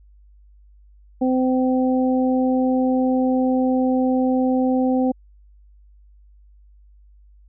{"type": "harmonic tone", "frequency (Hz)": 257.1, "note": "C4", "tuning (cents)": -30, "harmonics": [1, 2, 3], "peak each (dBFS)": [-17, -23, -27], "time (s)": [1.21, 5.12], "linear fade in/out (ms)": 10, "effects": ["added 50 Hz sine -47 dBFS peak until 7.48 s"]}